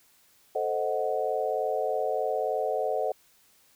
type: chord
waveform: sine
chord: A diminished seventh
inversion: none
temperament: equal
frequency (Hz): 440 / 523.3 / 622.3 / 740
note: A4 / C5 / Eb5 / Gb5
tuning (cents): 0 / 0 / 0 / 0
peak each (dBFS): -31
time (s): 0.55-3.12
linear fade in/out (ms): 5
effects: white hiss -62 dBFS RMS until 3.75 s